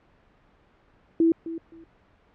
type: tone with echo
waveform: sine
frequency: 329.6 Hz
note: E4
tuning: in tune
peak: -16 dBFS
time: 1.2-1.32 s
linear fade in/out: 2 ms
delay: 260 ms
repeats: 2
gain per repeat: -14 dB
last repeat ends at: 1.84 s
effects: pink hiss -60 dBFS RMS until 2.34 s + low-pass 2000 Hz 12 dB/octave